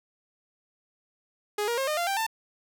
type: tone with pitch steps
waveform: sawtooth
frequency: 416 / 472.4 / 536.4 / 609.1 / 691.6 / 785.3 / 891.7 Hz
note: G#4 / A#4 / C5 / D#5 / F5 / G5 / A5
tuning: +3 / +23 / +43 / -37 / -17 / +3 / +23 cents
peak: -22 dBFS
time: 1.58-2.266 s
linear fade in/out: 5 ms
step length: 98 ms
effects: none